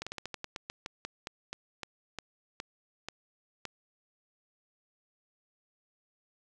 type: slowing click train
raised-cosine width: 0.2 ms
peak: -20 dBFS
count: 18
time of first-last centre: 0.02-3.653 s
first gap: 46 ms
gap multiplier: 1.17
effects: none